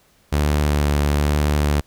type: tone with vibrato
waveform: sawtooth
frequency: 73.42 Hz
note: D2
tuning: in tune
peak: -12 dBFS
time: 0.32-1.81 s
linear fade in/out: 10 ms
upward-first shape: sine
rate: 1.1 Hz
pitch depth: 17 cents each way
effects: pink hiss -57 dBFS RMS until 1.86 s